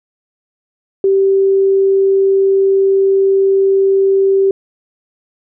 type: tone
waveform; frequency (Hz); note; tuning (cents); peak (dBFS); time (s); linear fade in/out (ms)
sine; 389; G4; -13; -8; 1.04-4.51; 2
effects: none